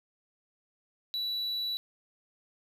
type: tone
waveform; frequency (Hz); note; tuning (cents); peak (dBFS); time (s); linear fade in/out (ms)
triangle; 3940; B7; -5; -29; 1.14-1.77; 0
effects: none

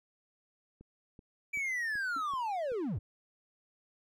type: click train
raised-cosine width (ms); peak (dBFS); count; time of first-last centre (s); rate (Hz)
3; -40; 6; 0.81-2.718; 2.62
type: linear sweep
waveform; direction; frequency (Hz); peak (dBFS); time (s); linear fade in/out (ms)
triangle; down; 2336 to 69.9; -30; 1.53-2.99; 10
type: tone with exponential decay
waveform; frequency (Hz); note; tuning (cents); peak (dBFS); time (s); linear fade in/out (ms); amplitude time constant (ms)
sine; 280; C#4; +18; -40; 2.16-2.24; 5; 17
effects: none

